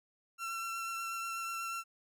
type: tone with vibrato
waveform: 30% pulse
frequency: 1353 Hz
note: E6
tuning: 45 cents sharp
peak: -34 dBFS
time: 0.38-1.84 s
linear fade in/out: 50 ms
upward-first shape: sine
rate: 8.2 Hz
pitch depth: 13 cents each way
effects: none